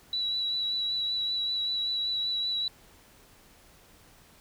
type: tone with vibrato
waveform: sine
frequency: 3927 Hz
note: B7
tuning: 11 cents flat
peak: -27 dBFS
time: 0.13-2.68 s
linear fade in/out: 2 ms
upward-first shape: triangle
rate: 5.2 Hz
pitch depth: 22 cents each way
effects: pink hiss -57 dBFS RMS until 4.4 s